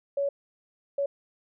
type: tone bursts at uneven times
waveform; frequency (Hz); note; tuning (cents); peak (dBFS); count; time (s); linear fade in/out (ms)
sine; 562; C#5; +24; -24; 2; 0.17-0.29 / 0.98-1.06; 5
effects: none